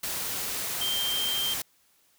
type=tone in noise; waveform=sine; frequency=3157 Hz; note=G7; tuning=12 cents sharp; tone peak=-27 dBFS; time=0.81-1.54 s; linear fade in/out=5 ms; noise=white; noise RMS=-32 dBFS; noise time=0.03-1.62 s; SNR=+2 dB; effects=white hiss -65 dBFS RMS until 2.18 s